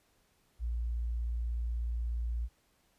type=tone; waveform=sine; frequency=58.27 Hz; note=A#1; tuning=in tune; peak=-31 dBFS; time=0.59-2.49 s; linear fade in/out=50 ms; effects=pink hiss -71 dBFS RMS until 2.98 s + resampled to 32000 Hz